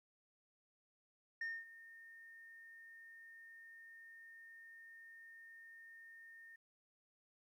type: tone with ADSR envelope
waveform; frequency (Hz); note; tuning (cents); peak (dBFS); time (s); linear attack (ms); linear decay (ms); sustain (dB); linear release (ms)
sine; 1827; A#6; -35; -36; 1.41-6.56; 5; 230; -19; 6
effects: tanh soft clip ceiling -38 dBFS + 13-bit